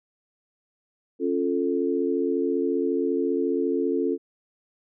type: chord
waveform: sine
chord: Db augmented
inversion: none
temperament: equal with one note detuned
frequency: 274.5 / 349.2 / 440 Hz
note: Db4 / F4 / A4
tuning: -17 / 0 / 0 cents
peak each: -26 dBFS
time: 1.19-4.18 s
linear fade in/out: 50 ms
effects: none